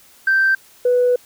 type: tone pair in turn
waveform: sine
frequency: 1563 / 493.6 Hz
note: G6 / B4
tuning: -6 / -1 cents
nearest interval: octave + minor sixth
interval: 1995 cents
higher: first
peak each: -11 dBFS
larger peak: neither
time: 0.27-0.55 / 0.85-1.16 s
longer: second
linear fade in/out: 5 ms
effects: tanh soft clip ceiling -8 dBFS + white hiss -49 dBFS RMS until 1.25 s